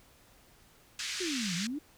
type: band-pass noise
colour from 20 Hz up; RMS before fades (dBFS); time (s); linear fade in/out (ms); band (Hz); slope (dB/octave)
white; -37; 0.99-1.67; 2; 1600 to 6400; 24
type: exponential two-way sweep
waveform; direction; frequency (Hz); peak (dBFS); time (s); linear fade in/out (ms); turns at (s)
sine; down then up; 386.1 to 164.81 to 315.4; -33; 1.2-1.79; 10; 1.55
effects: pink hiss -61 dBFS RMS until 1.97 s